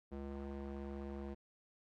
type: tone with band-pass filter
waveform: square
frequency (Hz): 69.3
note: C#2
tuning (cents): 0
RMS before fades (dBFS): -45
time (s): 0.11-1.35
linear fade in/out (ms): 20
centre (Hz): 330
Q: 0.83
effects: AAC 32 kbps